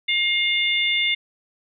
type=harmonic tone; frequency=710 Hz; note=F5; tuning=28 cents sharp; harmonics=3 / 4 / 5; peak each=-21 / -25 / -23 dBFS; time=0.08-1.15 s; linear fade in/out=10 ms; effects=none